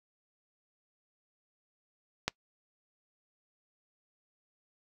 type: click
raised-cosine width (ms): 0.2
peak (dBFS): -11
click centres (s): 2.28
effects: noise-tail reverb RT60 0.1 s tail -24 dB re dry